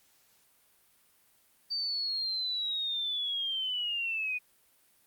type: linear sweep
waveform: sine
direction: down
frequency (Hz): 4632 to 2459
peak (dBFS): -30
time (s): 1.7-4.39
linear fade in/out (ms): 20
effects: white hiss -66 dBFS RMS until 5.06 s + Opus 48 kbps